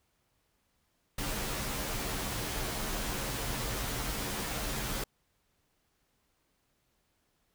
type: noise with comb filter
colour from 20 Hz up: pink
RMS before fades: -35 dBFS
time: 1.18-5.04 s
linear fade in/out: 5 ms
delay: 12 ms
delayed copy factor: -0.8
effects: pink hiss -75 dBFS RMS until 7.54 s